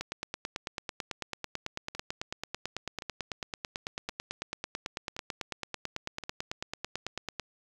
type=two click trains; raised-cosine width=0.2 ms; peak=-17 / -22 dBFS; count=68 / 5; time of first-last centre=0.01-7.397 / 1.95-6.237 s; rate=9.07 / 0.933 Hz; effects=8-bit